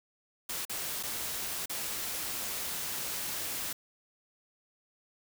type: noise with dropouts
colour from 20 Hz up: white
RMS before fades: -36 dBFS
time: 0.49-3.73 s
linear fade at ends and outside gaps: 5 ms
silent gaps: 0.652-0.695 / 1.029-1.033 / 1.659-1.695 s
effects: none